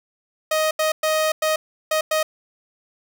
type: tone bursts at uneven times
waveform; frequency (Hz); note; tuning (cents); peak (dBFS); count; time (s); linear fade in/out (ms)
sawtooth; 625; D#5; +8; -14; 6; 0.51-0.71 / 0.79-0.92 / 1.03-1.32 / 1.42-1.56 / 1.91-2.01 / 2.11-2.23; 5
effects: none